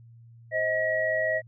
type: tone cluster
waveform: sine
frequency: 528 / 633 / 1911 Hz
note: C5 / D#5 / A#6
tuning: +16 / +30 / +43 cents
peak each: -33 / -26 / -27 dBFS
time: 0.51-1.42 s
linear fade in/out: 50 ms
effects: added 116 Hz sine -48 dBFS peak until 1.47 s